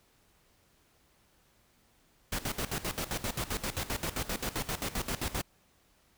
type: noise with tremolo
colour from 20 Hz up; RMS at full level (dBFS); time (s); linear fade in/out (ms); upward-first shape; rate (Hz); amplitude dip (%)
pink; -33; 2.32-5.42; 5; square; 7.6; 80
effects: pink hiss -67 dBFS RMS until 6.17 s